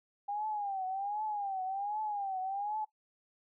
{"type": "tone with vibrato", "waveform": "sine", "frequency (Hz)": 803, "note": "G5", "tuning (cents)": 41, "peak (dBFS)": -33, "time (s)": [0.28, 2.85], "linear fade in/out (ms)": 10, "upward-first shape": "triangle", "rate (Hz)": 1.3, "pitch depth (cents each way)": 140, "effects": ["noise-tail reverb RT60 0.1 s tail -17 dB re dry"]}